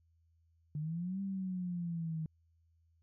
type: exponential two-way sweep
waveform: sine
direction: up then down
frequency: 146.6 to 197.5 to 156.7 Hz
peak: -35 dBFS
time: 0.75-2.26 s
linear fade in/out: 2 ms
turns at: 1.21 s
effects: added 82 Hz sine -68 dBFS peak until 3.02 s